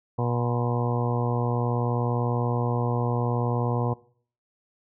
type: harmonic tone with a mistuned harmonic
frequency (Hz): 120.6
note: B2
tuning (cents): -41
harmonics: 1 / 2 / 3 / 4 / 5 / 6 / 7 / 8 / 9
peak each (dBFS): -25 / -32 / -35 / -31 / -38 / -35 / -37 / -35 / -38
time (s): 0.18-3.94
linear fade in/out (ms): 10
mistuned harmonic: 9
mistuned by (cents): -67
effects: noise-tail reverb RT60 0.5 s tail -20 dB re dry